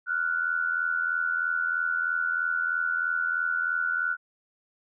sine tone pair together, 1396.9 / 1480 Hz, F6 / F#6, 0 / 0 cents, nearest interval minor second, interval 100 cents, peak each -29 / -26 dBFS, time 0.06-4.17 s, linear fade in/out 50 ms, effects none

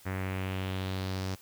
sawtooth tone with low-pass filter sweep, 94.4 Hz, F#2, 35 cents sharp, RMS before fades -34 dBFS, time 0.05-1.36 s, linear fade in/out 20 ms, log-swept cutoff 1900 to 5700 Hz, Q 2.5, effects white hiss -56 dBFS RMS until 1.41 s

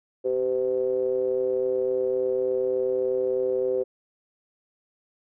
triangle ring-modulated tone, 61.74 Hz, B1, in tune, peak -17 dBFS, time 0.24-3.84 s, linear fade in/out 20 ms, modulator 448 Hz, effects none

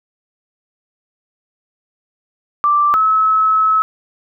sine tone pair in turn, 1174.7 / 1293.4 Hz, D6 / E6, 0 / -33 cents, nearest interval major second, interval 167 cents, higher second, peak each -10 dBFS, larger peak neither, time 2.64-2.94 / 2.94-3.82 s, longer second, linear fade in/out 0 ms, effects none

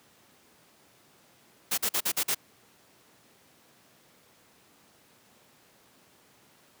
white noise bursts, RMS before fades -27 dBFS, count 6, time 1.71-2.348 s, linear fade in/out 10 ms, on 68 ms, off 46 ms, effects pink hiss -60 dBFS RMS until 6.8 s + high-pass 150 Hz 12 dB/octave

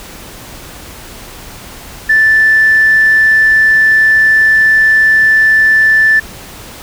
sine tone, 1760 Hz, A6, in tune, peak -4 dBFS, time 2.09-6.2 s, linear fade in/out 10 ms, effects tanh soft clip ceiling 0 dBFS + pink hiss -31 dBFS RMS until 6.82 s

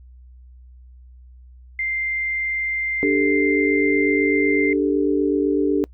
sine tone, 2093 Hz, C7, in tune, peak -21 dBFS, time 1.79-4.73 s, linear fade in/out 2 ms
sine chord, D suspended fourth, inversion none, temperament equal, 293.7 / 392 / 440 Hz, D4 / G4 / A4, 0 / 0 / 0 cents, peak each -19 / -21 / -23 dBFS, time 3.03-5.84 s, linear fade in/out 0 ms
effects noise-tail reverb RT60 0.1 s tail -25 dB re dry + added 62 Hz sine -42 dBFS peak until 5.93 s

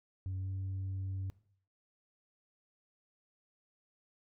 sine tone with pitch glide, 94.1 to 95.58 Hz, F#2 to G2, +30 to -43 cents, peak -33 dBFS, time 0.26-1.3 s, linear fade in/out 0 ms, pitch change +27 cents, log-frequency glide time 0.39-0.48 s, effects noise-tail reverb RT60 0.6 s tail -21 dB re dry + tanh soft clip ceiling -34 dBFS

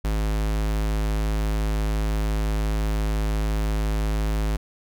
square tone, 52.9 Hz, G#1, 33 cents sharp, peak -22 dBFS, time 0.04-4.57 s, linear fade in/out 10 ms, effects none

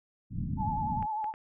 white low-pass noise, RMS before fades -34 dBFS, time 0.3-1.07 s, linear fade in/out 50 ms, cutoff 240 Hz, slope 48 dB/octave
sine tone with vibrato, 861 Hz, A5, 38 cents flat, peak -30 dBFS, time 0.57-1.34 s, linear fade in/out 50 ms, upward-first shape sine, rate 10 Hz, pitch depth 50 cents each way
clicks, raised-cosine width 0.5 ms, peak -30 dBFS, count 3, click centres 1.026 / 1.243 / 1.339 s
effects none

